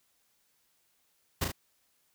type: noise with echo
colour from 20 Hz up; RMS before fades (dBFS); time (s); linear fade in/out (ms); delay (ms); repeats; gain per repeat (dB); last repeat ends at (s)
pink; -29; 1.41-1.45; 10; 35; 2; -4; 1.52
effects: white hiss -72 dBFS RMS until 2.14 s